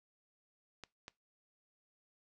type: clicks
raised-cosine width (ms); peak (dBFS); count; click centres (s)
0.2; -29; 2; 0.837 / 1.081
effects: noise-tail reverb RT60 0.2 s tail -22 dB re dry + resampled to 24000 Hz